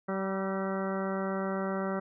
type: harmonic tone with a mistuned harmonic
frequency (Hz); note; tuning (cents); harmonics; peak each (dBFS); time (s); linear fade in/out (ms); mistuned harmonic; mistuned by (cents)
192.3; G3; -33; 1 / 2 / 3 / 4 / 5 / 6 / 7 / 8 / 10; -33 / -36 / -36 / -42 / -44 / -42 / -41 / -45 / -47; 0.08-2; 10; 6; +26
effects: none